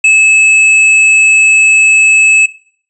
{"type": "tone with tanh clipping", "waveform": "triangle", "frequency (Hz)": 2600, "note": "E7", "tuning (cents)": -24, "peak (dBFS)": -5, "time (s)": [0.04, 2.46], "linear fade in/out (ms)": 5, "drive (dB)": 12, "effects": ["noise-tail reverb RT60 0.5 s tail -17 dB re dry", "resampled to 22050 Hz"]}